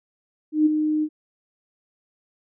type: tone with ADSR envelope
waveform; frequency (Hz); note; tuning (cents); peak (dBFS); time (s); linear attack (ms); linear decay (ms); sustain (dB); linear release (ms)
sine; 306.6; D#4; -25; -12; 0.52-1.09; 140; 17; -7; 61
effects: none